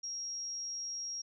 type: tone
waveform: sine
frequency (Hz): 5610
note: F8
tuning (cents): +7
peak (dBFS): -37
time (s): 0.03-1.22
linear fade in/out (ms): 10
effects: none